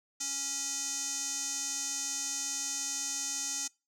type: tone with band-pass filter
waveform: square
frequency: 277.2 Hz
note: C#4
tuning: in tune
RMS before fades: -35 dBFS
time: 0.2-3.68 s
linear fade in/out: 10 ms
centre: 6500 Hz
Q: 5.9
effects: noise-tail reverb RT60 0.3 s tail -26 dB re dry